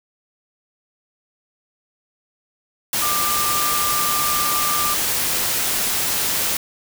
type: tone in noise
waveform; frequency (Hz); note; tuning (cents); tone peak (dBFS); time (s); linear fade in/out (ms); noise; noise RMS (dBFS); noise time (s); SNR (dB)
sine; 1190; D6; +22; -22; 3.02-4.94; 2; white; -21; 2.93-6.57; -4
effects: none